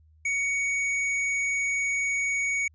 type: tone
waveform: square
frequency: 2238 Hz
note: C#7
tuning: 16 cents sharp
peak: -25 dBFS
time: 0.25-2.68 s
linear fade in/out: 5 ms
effects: added 78 Hz sine -55 dBFS peak until 2.74 s + resampled to 16000 Hz